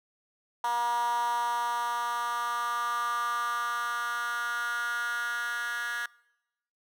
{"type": "tone with high-pass filter sweep", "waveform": "10% pulse", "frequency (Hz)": 238.2, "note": "A#3", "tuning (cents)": 38, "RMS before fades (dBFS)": -30, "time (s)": [0.64, 6.06], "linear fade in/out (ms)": 2, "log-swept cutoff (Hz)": [910, 1600], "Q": 6.3, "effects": ["noise-tail reverb RT60 0.9 s tail -24 dB re dry"]}